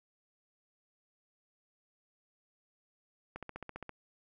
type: click train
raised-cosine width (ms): 0.5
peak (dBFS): -27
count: 9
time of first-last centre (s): 3.36-3.893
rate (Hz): 15
effects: none